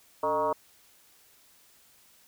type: tone with frequency modulation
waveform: sine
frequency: 778 Hz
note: G5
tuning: 13 cents flat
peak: -24 dBFS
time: 0.23-0.53 s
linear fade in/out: 5 ms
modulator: 165 Hz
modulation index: 2.2
effects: white hiss -60 dBFS RMS until 2.27 s